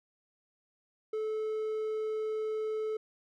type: tone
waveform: triangle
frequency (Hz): 434.3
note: A4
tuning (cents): -23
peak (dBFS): -29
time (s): 1.13-2.97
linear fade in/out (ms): 5
effects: none